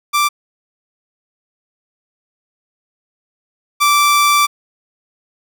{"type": "tone pair in turn", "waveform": "sawtooth", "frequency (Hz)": [1174.7, 1167.9], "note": ["D6", "D6"], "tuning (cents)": [0, -10], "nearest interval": "unison", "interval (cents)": 10, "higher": "first", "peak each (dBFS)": [-8, -6], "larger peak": "second", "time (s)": [[0.13, 0.29], [3.8, 4.47]], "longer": "second", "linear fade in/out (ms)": 20, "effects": []}